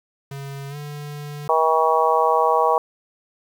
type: tone with pitch glide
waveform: square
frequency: 138.59 to 146.83 Hz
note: C#3 to D3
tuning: 0 to 0 cents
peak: -30 dBFS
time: 0.31-1.48 s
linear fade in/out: 5 ms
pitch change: +100 cents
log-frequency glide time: 0.69-0.76 s
type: harmonic tone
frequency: 160 Hz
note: D#3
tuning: 49 cents sharp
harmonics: 3 / 4 / 5 / 6 / 7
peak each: -21 / -22 / -21 / -21 / -21 dBFS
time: 1.49-2.78 s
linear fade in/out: 2 ms
effects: 8-bit